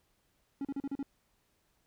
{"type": "tone bursts", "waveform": "triangle", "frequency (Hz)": 277.2, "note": "C#4", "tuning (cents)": 0, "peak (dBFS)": -31, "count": 6, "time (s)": [0.61, 1.029], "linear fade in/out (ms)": 2, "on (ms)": 39, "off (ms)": 37, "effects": ["pink hiss -74 dBFS RMS until 1.86 s"]}